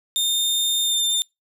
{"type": "tone with pitch glide", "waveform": "sawtooth", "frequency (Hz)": [3635, 3604], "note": ["A#7", "A7"], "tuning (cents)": [-44, 41], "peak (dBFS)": -16, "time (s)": [0.16, 1.22], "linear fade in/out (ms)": 0, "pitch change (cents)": -15, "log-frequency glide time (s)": [0.83, 0.95], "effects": ["noise-tail reverb RT60 0.2 s tail -26 dB re dry"]}